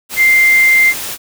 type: tone in noise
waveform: sine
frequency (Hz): 2093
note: C7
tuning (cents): 0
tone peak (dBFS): -6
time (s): 0.16-0.94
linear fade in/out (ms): 50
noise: white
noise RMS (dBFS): -23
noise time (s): 0.09-1.18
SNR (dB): +14
effects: none